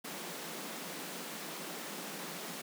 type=high-pass noise; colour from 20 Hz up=pink; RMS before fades=-43 dBFS; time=0.04-2.62 s; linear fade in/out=10 ms; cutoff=160 Hz; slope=96 dB/octave; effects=none